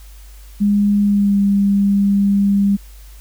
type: tone with pitch glide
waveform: sine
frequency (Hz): 204.2 to 199.88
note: G#3 to G3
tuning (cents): -29 to +34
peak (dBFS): -11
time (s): 0.6-2.77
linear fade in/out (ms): 20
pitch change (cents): -37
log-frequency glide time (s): 1.03-1.39
effects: added 50 Hz sine -36 dBFS peak until 3.2 s + white hiss -48 dBFS RMS until 3.2 s